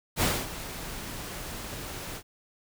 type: noise with ADSR envelope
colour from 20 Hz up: pink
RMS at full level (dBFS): -24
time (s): 0.16-2.23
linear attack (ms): 58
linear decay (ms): 240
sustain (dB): -14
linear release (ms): 66
effects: none